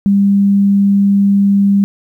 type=tone; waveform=sine; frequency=199.3 Hz; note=G3; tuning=29 cents sharp; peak=-7 dBFS; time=0.06-1.84 s; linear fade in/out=0 ms; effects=8-bit